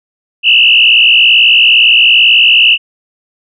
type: tone with frequency modulation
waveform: sine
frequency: 2794 Hz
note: F7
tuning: in tune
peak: -3 dBFS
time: 0.43-2.78 s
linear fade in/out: 50 ms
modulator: 58.9 Hz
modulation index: 2.8
effects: none